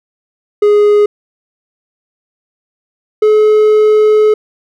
triangle tone pair in turn, 415.2 / 427.6 Hz, G#4 / A4, 0 / -49 cents, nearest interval minor second, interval 51 cents, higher second, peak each -3 dBFS, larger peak neither, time 0.62-1.06 / 3.22-4.34 s, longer second, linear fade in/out 5 ms, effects none

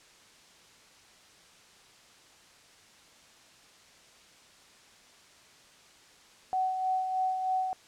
sine tone with tremolo, 750 Hz, F#5, 23 cents sharp, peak -25 dBFS, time 6.53-7.73 s, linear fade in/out 0 ms, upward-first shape sine, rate 3.2 Hz, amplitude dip 45%, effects white hiss -57 dBFS RMS until 7.87 s + low-pass 7000 Hz 12 dB/octave

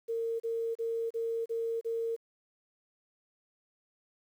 sine tone bursts, 458 Hz, A#4, 31 cents flat, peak -30 dBFS, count 6, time 0.08-2.165 s, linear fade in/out 20 ms, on 320 ms, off 33 ms, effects 10-bit

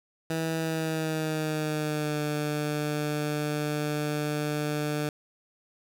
15% pulse tone with pitch glide, 162 to 149.42 Hz, E3 to D3, -30 to +30 cents, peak -21 dBFS, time 0.3-5.09 s, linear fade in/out 2 ms, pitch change -140 cents, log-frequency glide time 0.58-2.22 s, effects none

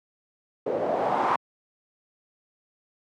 white noise with low-pass filter sweep, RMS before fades -25 dBFS, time 0.66-1.36 s, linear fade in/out 5 ms, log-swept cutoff 470 to 1100 Hz, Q 3.4, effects high-pass 200 Hz 12 dB/octave

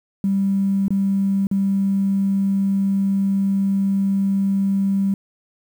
triangle tone with dropouts, 196 Hz, G3, in tune, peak -12 dBFS, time 0.24-5.14 s, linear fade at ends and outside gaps 2 ms, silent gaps 0.882-0.905 / 1.47-1.513 s, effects tanh soft clip ceiling -14 dBFS + 8-bit

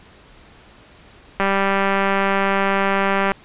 click train, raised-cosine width 0.5 ms, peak -4 dBFS, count 377, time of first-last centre 1.4-3.318 s, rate 196 Hz, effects pink hiss -47 dBFS RMS until 3.44 s + resampled to 8000 Hz

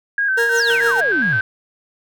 sine tone with vibrato, 1587 Hz, G6, 21 cents sharp, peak -15 dBFS, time 0.18-1.41 s, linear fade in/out 2 ms, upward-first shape square, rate 4.8 Hz, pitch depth 51 cents each way
40% pulse tone with tremolo, 466.2 Hz, A#4, in tune, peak -16 dBFS, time 0.37-1.01 s, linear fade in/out 10 ms, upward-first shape sine, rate 6.5 Hz, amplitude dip 60%
sine exponential sweep, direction down, 7500 to 91 Hz, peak -21 dBFS, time 0.54-1.41 s, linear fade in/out 50 ms
click train, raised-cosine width 0.3 ms, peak -19 dBFS, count 103, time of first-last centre 0.7-1.403 s, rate 145 Hz
effects none

